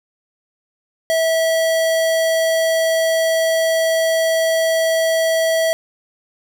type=tone; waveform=square; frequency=651 Hz; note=E5; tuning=22 cents flat; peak=-15 dBFS; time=1.1-5.73 s; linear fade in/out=0 ms; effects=none